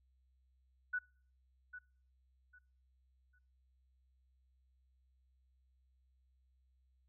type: tone with echo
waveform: sine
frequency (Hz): 1482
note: F#6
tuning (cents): +2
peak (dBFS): -34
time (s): 0.93-0.99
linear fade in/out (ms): 10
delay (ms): 800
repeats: 3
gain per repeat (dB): -12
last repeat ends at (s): 3.39
effects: noise-tail reverb RT60 0.5 s tail -26 dB re dry + added 64 Hz sine -70 dBFS peak until 7.08 s